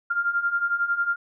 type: beating tone pair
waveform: sine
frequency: 1390 / 1401 Hz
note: F6 / F6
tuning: -9 / +5 cents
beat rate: 11 Hz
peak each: -27 / -23 dBFS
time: 0.1-1.16 s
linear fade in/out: 10 ms
effects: none